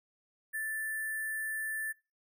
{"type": "tone with sample-and-hold", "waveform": "sine", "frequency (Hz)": 1760, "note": "A6", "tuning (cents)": 0, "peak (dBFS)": -33, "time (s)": [0.53, 1.93], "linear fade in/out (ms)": 20, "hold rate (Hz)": 11025, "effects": ["noise-tail reverb RT60 0.3 s tail -23 dB re dry"]}